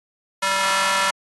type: tone with high-pass filter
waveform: square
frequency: 193.9 Hz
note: G3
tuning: 19 cents flat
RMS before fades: -21 dBFS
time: 0.42-1.11 s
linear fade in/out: 10 ms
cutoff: 1100 Hz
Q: 1.2
effects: AAC 32 kbps